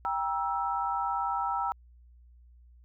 sine chord, E diminished, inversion first, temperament just, 791.1 / 949.3 / 1318.5 Hz, G5 / Bb5 / E6, +16 / +31 / 0 cents, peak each -32 dBFS, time 0.05-1.72 s, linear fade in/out 0 ms, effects added 60 Hz sine -53 dBFS peak until 2.84 s

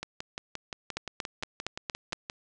two click trains, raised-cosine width 0.2 ms, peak -14 / -18 dBFS, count 6 / 14, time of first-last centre 0.97-2.13 / 0.03-2.299 s, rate 4.31 / 5.73 Hz, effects resampled to 22050 Hz + 7-bit

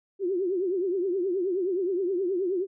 sine tone with vibrato, 370 Hz, F#4, in tune, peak -24 dBFS, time 0.19-2.67 s, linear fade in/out 50 ms, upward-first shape triangle, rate 9.5 Hz, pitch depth 160 cents each way, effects none

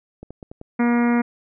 clicks, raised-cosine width 2 ms, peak -23 dBFS, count 5, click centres 0.23 / 0.306 / 0.428 / 0.515 / 0.614 s
harmonic tone, 238.6 Hz, A#3, 41 cents sharp, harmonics 1 / 2 / 3 / 4 / 5 / 6 / 7 / 8 / 9 / 10, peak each -16 / -27 / -30 / -30 / -34 / -32 / -37 / -34 / -34 / -41 dBFS, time 0.79-1.22 s, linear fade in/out 10 ms
effects none

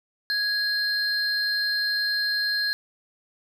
triangle tone pair together, 1661.2 / 4183 Hz, G#6 / C8, 0 / -1 cents, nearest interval octave + major third, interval 1599 cents, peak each -24 dBFS, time 0.3-2.73 s, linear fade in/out 0 ms, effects none

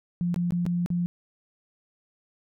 sine tone with dropouts, 174.61 Hz, F3, in tune, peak -23 dBFS, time 0.21-1.06 s, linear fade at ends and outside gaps 0 ms, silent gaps 0.343-0.361 / 0.507-0.522 / 0.654-0.664 / 0.861-0.903 s, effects none

